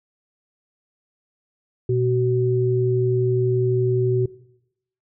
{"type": "tone pair together", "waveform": "sine", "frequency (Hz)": [121.4, 376], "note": ["B2", "F#4"], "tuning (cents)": [-29, 28], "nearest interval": "octave + minor sixth", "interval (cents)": 1957, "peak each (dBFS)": -20, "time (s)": [1.89, 4.26], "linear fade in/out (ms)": 5, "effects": ["noise-tail reverb RT60 0.8 s tail -19 dB re dry"]}